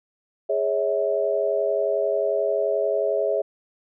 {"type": "chord", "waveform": "sine", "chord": "C# minor", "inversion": "second", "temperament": "equal with one note detuned", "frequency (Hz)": [415.3, 554.4, 645.7], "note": ["G#4", "C#5", "E5"], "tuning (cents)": [0, 0, -36], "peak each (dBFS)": [-25, -24, -24], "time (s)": [0.49, 3.42], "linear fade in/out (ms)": 10, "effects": []}